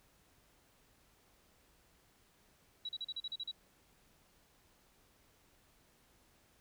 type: tone bursts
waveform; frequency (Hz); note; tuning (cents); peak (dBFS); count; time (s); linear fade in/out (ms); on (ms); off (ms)
sine; 3900; B7; -23; -38; 9; 2.85-3.514; 5; 40; 38
effects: pink hiss -69 dBFS RMS until 6.6 s